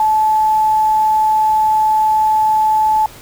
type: tone with quantisation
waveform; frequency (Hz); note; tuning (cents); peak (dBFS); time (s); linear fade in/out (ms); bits
sine; 866; A5; -28; -10; 0-3.06; 2; 6
effects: pink hiss -38 dBFS RMS until 3.21 s